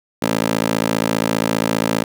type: tone with high-pass filter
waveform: 15% pulse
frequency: 55 Hz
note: A1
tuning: in tune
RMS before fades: -19 dBFS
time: 0.22-2.04 s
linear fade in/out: 5 ms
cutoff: 280 Hz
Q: 1.2
effects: none